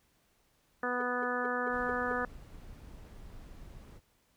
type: harmonic tone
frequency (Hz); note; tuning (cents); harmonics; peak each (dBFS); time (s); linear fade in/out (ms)
246.9; B3; 0; 1 / 2 / 3 / 4 / 5 / 6 / 7; -39 / -36 / -40 / -41 / -37 / -38 / -38; 0.83-2.25; 2
type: tone bursts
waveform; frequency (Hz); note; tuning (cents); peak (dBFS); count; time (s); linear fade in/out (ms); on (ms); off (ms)
triangle; 448.5; A4; +33; -34; 6; 1-2.126; 5; 21; 200
type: noise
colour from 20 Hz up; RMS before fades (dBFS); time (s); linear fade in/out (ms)
brown; -49; 1.69-4.01; 50
effects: pink hiss -71 dBFS RMS until 4.36 s